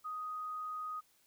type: tone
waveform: sine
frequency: 1248 Hz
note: D#6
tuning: 5 cents sharp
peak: -38 dBFS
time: 0.04-1.01 s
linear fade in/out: 20 ms
effects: white hiss -70 dBFS RMS until 1.26 s